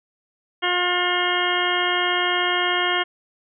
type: harmonic tone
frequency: 356.7 Hz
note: F4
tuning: 37 cents sharp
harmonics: 1 / 2 / 3 / 4 / 5 / 6 / 8 / 9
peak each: -27 / -27 / -27 / -27 / -27 / -27 / -27 / -27 dBFS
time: 0.62-3.04 s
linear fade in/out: 20 ms
effects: none